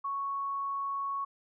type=tone; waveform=sine; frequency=1108.7 Hz; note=C#6; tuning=in tune; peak=-31 dBFS; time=0.04-1.25 s; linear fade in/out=10 ms; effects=none